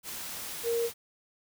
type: tone in noise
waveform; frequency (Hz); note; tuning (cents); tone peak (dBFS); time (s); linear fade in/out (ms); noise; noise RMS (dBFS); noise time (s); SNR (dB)
sine; 466.2; A#4; 0; -26; 0.63-0.9; 50; white; -39; 0.03-0.94; +10
effects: none